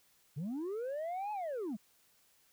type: linear two-way sweep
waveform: sine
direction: up then down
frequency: 128.8 to 859 to 184.9 Hz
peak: -33 dBFS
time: 0.36-1.77 s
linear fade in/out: 20 ms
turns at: 1.32 s
effects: tanh soft clip ceiling -35 dBFS + white hiss -69 dBFS RMS until 2.52 s